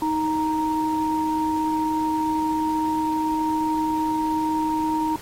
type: tone pair together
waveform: sine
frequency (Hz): 313.7 / 932.3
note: D#4 / A#5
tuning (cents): +14 / 0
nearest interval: octave + perfect fifth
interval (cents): 1886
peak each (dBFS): -23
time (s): 0.02-5.16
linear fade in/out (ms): 2
effects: pink hiss -42 dBFS RMS until 5.21 s + AAC 48 kbps